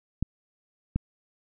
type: clicks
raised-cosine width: 5 ms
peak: -13 dBFS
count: 2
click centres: 0.226 / 0.96 s
effects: none